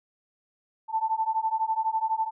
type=beating tone pair; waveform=sine; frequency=880 / 892 Hz; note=A5 / A5; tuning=0 / +23 cents; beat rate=12 Hz; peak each=-27 dBFS; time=0.88-2.31 s; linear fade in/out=50 ms; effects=none

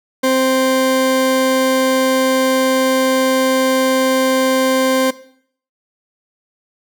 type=tone pair together; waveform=40% pulse; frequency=261.6 / 523.2 Hz; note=C4 / C5; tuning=0 / 0 cents; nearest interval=octave; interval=1200 cents; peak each=-15 dBFS; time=0.23-5.11 s; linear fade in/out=10 ms; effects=noise-tail reverb RT60 0.6 s tail -18 dB re dry

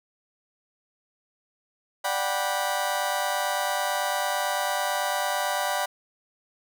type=chord; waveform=30% pulse; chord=G major seventh; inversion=second; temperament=just; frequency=588 / 735 / 784 / 980 Hz; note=D5 / F#5 / G5 / B5; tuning=+2 / -12 / 0 / -14 cents; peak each=-28 dBFS; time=2.04-5.86 s; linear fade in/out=10 ms; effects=none

